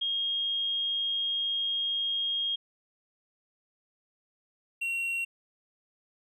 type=tone pair in turn; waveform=sine / triangle; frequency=3249 / 2739 Hz; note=G#7 / F7; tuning=-39 / -34 cents; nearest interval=minor third; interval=295 cents; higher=first; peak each=-27 dBFS; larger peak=neither; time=0.01-2.56 / 4.81-5.25 s; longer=first; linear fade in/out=10 ms; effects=none